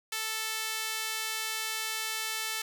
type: tone with high-pass filter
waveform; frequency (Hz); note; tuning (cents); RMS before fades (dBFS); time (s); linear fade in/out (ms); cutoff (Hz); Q
sawtooth; 440; A4; 0; -34; 0.12-2.62; 5; 2000; 0.66
effects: none